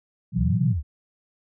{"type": "chord", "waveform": "sine", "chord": "B suspended fourth", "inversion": "none", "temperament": "equal with one note detuned", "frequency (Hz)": [121.42, 164.81, 185], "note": ["B2", "E3", "F#3"], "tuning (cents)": [-29, 0, 0], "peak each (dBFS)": -25, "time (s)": [0.32, 0.75], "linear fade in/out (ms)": 50}
{"type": "exponential two-way sweep", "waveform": "sine", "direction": "up then down", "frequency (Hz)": [55, 150, 64.5], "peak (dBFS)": -22, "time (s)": [0.36, 0.83], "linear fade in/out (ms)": 50, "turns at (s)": 0.65}
{"effects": []}